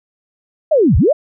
sine linear two-way sweep, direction down then up, 659.3 to 51.91 to 659.3 Hz, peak -8 dBFS, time 0.71-1.13 s, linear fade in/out 10 ms, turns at 0.97 s, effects none

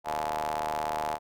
sawtooth ring-modulated tone, 76.7 Hz, D#2, 24 cents flat, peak -22 dBFS, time 0.04-1.19 s, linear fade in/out 50 ms, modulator 782 Hz, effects none

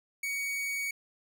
45% pulse tone, 2245 Hz, C#7, 21 cents sharp, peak -31 dBFS, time 0.23-0.91 s, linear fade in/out 5 ms, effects none

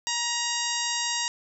harmonic tone, 945 Hz, A#5, 23 cents sharp, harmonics 1 / 2 / 3 / 4 / 5 / 6 / 7 / 8, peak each -34 / -34 / -34 / -34 / -34 / -34 / -34 / -34 dBFS, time 0.07-1.28 s, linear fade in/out 0 ms, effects none

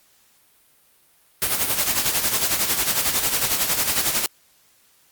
white noise with tremolo, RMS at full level -19 dBFS, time 1.42-4.26 s, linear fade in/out 0 ms, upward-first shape sine, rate 11 Hz, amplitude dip 60%, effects white hiss -58 dBFS RMS until 5.11 s + Opus 48 kbps

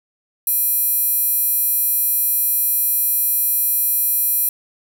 square tone with high-pass filter, 820 Hz, G#5, 22 cents flat, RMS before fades -18 dBFS, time 0.47-4.49 s, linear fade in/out 2 ms, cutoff 12000 Hz, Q 4.6, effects none

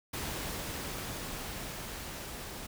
pink noise with level ramp, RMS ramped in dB -37 to -43 dBFS, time 0.13-2.67 s, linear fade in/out 10 ms, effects none

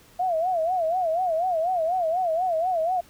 sine tone with vibrato, 690 Hz, F5, 21 cents flat, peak -21 dBFS, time 0.19-3.01 s, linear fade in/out 10 ms, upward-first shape sine, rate 4.1 Hz, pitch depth 150 cents each way, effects pink hiss -54 dBFS RMS until 3.09 s

